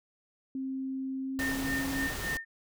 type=tone with pitch glide; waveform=sine; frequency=265.2 to 271.4 Hz; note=C4 to C#4; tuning=+23 to -36 cents; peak=-32 dBFS; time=0.55-2.07 s; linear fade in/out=2 ms; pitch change=+41 cents; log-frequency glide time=1.21-1.83 s
type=tone with tremolo; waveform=sine; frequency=1817 Hz; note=A#6; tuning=45 cents flat; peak=-30 dBFS; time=1.39-2.45 s; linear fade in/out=10 ms; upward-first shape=sine; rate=3.5 Hz; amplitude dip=90%
type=noise; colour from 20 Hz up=pink; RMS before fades=-37 dBFS; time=1.39-2.37 s; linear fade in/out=0 ms
effects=none